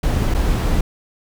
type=noise with dropouts; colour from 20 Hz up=brown; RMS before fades=-17 dBFS; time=0.03-0.81 s; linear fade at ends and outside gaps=5 ms; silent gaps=0.341-0.346 s; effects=none